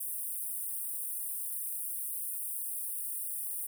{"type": "high-pass noise", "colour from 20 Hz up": "pink", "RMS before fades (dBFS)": -37, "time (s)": [0, 3.67], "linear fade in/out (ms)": 10, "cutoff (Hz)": 8800, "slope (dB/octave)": 96, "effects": []}